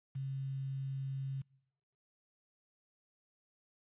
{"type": "tone with quantisation", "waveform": "sine", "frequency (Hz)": 135.1, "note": "C#3", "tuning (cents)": -44, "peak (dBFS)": -36, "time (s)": [0.15, 1.42], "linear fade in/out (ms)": 10, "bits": 10, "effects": ["noise-tail reverb RT60 0.9 s tail -26 dB re dry", "resampled to 8000 Hz"]}